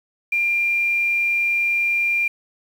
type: tone with quantisation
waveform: sine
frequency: 2390 Hz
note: D7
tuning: 30 cents sharp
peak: -17 dBFS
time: 0.32-2.28 s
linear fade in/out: 5 ms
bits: 7
effects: none